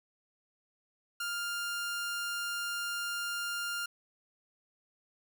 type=tone; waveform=sawtooth; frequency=1400 Hz; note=F6; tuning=4 cents sharp; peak=-30 dBFS; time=1.2-3.86 s; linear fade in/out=5 ms; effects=10-bit